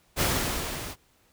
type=noise with level ramp; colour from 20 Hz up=pink; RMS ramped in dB=-23 to -38 dBFS; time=0.16-0.96 s; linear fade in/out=50 ms; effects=pink hiss -64 dBFS RMS until 1.32 s